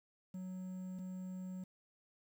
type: tone pair in turn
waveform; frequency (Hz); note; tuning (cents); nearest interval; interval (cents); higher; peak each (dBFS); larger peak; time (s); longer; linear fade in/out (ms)
triangle; 185 / 185; F#3 / F#3; 0 / 0; unison; 0; neither; -40 / -40; neither; 0.34-0.99 / 0.99-1.64; neither; 5
effects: 11-bit